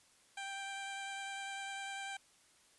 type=tone with vibrato; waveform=15% pulse; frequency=786 Hz; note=G5; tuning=4 cents sharp; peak=-35 dBFS; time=0.37-2.17 s; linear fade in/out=5 ms; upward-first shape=sine; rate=10 Hz; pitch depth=11 cents each way; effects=white hiss -67 dBFS RMS until 2.78 s + resampled to 24000 Hz